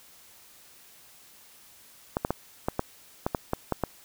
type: clicks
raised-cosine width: 1 ms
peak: -11 dBFS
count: 10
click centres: 2.169 / 2.249 / 2.306 / 2.685 / 2.794 / 3.265 / 3.348 / 3.534 / 3.723 / 3.837 s
effects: white hiss -54 dBFS RMS until 4.04 s